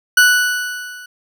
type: tone with level ramp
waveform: 40% pulse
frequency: 1480 Hz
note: F#6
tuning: in tune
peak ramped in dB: -5 to -33 dBFS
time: 0.17-1.06 s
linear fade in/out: 5 ms
effects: none